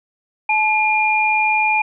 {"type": "tone pair together", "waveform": "sine", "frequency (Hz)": [861.7, 2412], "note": ["A5", "D7"], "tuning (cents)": [-36, 46], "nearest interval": "octave + tritone", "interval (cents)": 1782, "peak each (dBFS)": [-17, -16], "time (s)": [0.49, 1.82], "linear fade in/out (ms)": 5, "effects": []}